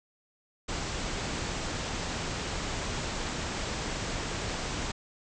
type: low-pass noise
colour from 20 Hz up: pink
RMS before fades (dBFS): -34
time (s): 0.68-4.92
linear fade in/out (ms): 10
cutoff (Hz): 8000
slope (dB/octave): 96
effects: none